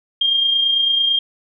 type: tone with amplitude modulation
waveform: sine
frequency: 3211 Hz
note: G7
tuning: 41 cents sharp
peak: -12 dBFS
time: 0.21-1.19 s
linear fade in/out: 5 ms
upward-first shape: sine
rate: 29 Hz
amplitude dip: 40%
effects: none